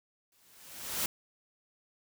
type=noise with exponential growth; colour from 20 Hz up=white; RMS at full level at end=-30 dBFS; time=0.32-1.06 s; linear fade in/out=2 ms; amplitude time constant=160 ms; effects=none